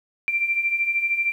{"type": "beating tone pair", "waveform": "sine", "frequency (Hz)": [2349, 2362], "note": ["D7", "D7"], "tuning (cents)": [0, 9], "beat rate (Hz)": 13, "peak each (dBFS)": [-27, -21], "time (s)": [0.28, 1.32], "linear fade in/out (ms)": 0, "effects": ["9-bit"]}